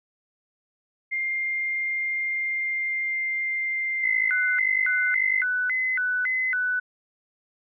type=tone with pitch glide; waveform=sine; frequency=2109 to 2087 Hz; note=C7 to C7; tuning=+13 to -5 cents; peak=-24 dBFS; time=1.11-5.44 s; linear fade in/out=20 ms; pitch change=-18 cents; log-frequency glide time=2.22-4.67 s
type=tone with vibrato; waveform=sine; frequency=1743 Hz; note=A6; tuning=17 cents flat; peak=-22 dBFS; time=4.03-6.8 s; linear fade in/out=10 ms; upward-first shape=square; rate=1.8 Hz; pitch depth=270 cents each way
effects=none